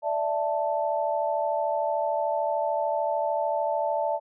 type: chord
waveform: sine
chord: D suspended second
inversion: none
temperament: just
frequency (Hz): 587.3 / 660.7 / 881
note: D5 / E5 / A5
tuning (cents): 0 / +4 / +2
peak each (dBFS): -28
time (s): 0.02-4.2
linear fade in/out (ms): 50
effects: none